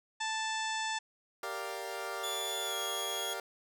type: harmonic tone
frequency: 880 Hz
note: A5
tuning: in tune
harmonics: 1 / 2 / 3 / 4 / 5 / 6 / 7 / 8 / 9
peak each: -36 / -38 / -43 / -41 / -48 / -46 / -48 / -48 / -47 dBFS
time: 0.2-0.99 s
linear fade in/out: 10 ms
type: chord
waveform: 20% pulse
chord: G minor seventh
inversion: none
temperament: equal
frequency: 392 / 466.2 / 587.3 / 698.5 Hz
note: G4 / Bb4 / D5 / F5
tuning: 0 / 0 / 0 / 0 cents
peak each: -38 dBFS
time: 1.43-3.4 s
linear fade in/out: 2 ms
type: tone with pitch glide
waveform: sawtooth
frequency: 3454 to 3329 Hz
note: A7 to G#7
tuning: -33 to +3 cents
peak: -33 dBFS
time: 2.23-3.34 s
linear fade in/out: 10 ms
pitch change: -64 cents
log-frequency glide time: 2.65-2.75 s
effects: none